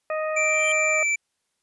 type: harmonic tone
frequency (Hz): 622.3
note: D#5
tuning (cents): 0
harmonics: 1 / 2 / 3 / 4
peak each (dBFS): -25 / -31 / -35 / -37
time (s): 0.1-1.03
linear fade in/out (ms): 2
type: tone with pitch glide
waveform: square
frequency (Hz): 2349 to 2330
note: D7 to D7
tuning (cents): 0 to -14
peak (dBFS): -21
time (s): 0.36-1.16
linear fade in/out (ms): 10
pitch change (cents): -14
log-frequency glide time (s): 0.92-0.99
type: tone with exponential growth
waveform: square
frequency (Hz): 3136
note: G7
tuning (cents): 0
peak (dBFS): -30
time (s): 0.41-0.72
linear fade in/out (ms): 1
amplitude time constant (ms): 66
effects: white hiss -75 dBFS RMS until 1.62 s + resampled to 24000 Hz